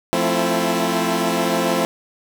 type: chord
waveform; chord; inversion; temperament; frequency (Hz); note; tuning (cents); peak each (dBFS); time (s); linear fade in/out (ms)
15% pulse; F major seventh; none; equal with one note detuned; 174.61 / 220 / 261.6 / 333.5; F3 / A3 / C4 / E4; 0 / 0 / 0 / +20; -17; 0.13-1.85; 0
effects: none